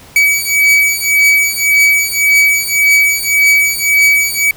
45% pulse beating tone pair, 2277 / 2278.8 Hz, C#7 / C#7, +46 / +47 cents, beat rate 1.8 Hz, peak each -11 dBFS, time 0.16-4.51 s, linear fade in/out 2 ms, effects pink hiss -39 dBFS RMS until 4.56 s

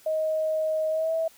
sine tone with pitch glide, 628 to 650.1 Hz, D#5 to E5, +16 to -24 cents, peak -23 dBFS, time 0.06-1.28 s, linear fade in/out 5 ms, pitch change +60 cents, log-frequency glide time 0.9-1.13 s, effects white hiss -55 dBFS RMS until 1.37 s

